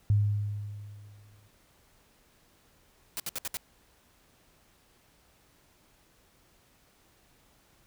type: tone with exponential decay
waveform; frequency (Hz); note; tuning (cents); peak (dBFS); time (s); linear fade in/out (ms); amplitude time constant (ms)
sine; 103.2; G#2; -10; -19; 0.1-1.48; 0; 300
type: noise bursts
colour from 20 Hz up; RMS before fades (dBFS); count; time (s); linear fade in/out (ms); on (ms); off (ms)
white; -34; 5; 3.17-3.57; 0; 28; 65
effects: pink hiss -64 dBFS RMS until 7.86 s